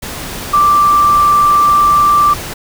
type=tone in noise; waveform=sine; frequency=1174.7 Hz; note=D6; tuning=in tune; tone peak=-6 dBFS; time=0.53-2.34 s; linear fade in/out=10 ms; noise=pink; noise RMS=-24 dBFS; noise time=0.02-2.54 s; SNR=+15 dB; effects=none